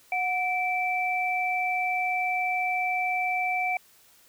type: tone pair together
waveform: sine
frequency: 733 / 2327 Hz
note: F#5 / D7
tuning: -16 / -17 cents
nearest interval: octave + minor sixth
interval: 1999 cents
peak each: -27 dBFS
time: 0.12-3.77 s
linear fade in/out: 2 ms
effects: white hiss -58 dBFS RMS until 4.28 s